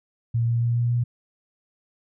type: tone with pitch steps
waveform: sine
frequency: 116.54 / 117.49 / 118.44 / 119.4 / 120.37 Hz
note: A#2 / A#2 / A#2 / A#2 / B2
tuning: 0 / +14 / +28 / +42 / -44 cents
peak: -19 dBFS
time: 0.34-1.04 s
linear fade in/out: 10 ms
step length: 140 ms
effects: none